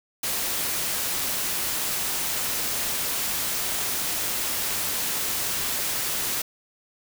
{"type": "noise", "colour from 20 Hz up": "white", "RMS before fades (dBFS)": -27, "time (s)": [0.23, 6.42], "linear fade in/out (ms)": 5, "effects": []}